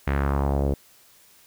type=tone with low-pass filter sweep; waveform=sawtooth; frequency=69.8 Hz; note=C#2; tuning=13 cents sharp; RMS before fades=-23 dBFS; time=0.07-0.74 s; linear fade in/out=5 ms; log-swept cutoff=2100 to 470 Hz; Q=2.1; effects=white hiss -55 dBFS RMS until 1.46 s